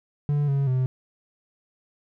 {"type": "tone with pitch steps", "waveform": "triangle", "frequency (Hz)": [145.7, 138.8, 128.8], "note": ["D3", "C#3", "C3"], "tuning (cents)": [-13, 3, -27], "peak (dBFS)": -18, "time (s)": [0.29, 0.86], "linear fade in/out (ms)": 0, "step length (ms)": 190, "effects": []}